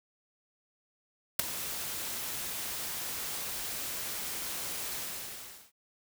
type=noise with ADSR envelope; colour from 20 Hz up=white; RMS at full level=-22 dBFS; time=1.39-5.72 s; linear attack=5 ms; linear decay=8 ms; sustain=-15 dB; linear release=760 ms; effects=none